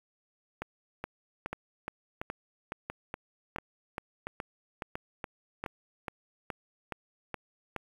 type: two click trains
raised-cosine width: 0.5 ms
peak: -20 / -20 dBFS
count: 18 / 7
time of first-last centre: 0.62-7.763 / 1.53-5.64 s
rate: 2.38 / 1.46 Hz
effects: 8-bit